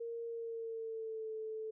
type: tone with pitch glide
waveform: sine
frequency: 464.3 to 438.2 Hz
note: A#4 to A4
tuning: -7 to -7 cents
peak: -39 dBFS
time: 0-1.71 s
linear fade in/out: 10 ms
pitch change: -100 cents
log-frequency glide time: 0.26-1.32 s
effects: none